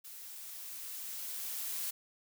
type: noise with level ramp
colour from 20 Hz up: blue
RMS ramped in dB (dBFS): -49 to -37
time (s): 0.04-1.91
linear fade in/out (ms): 10
effects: none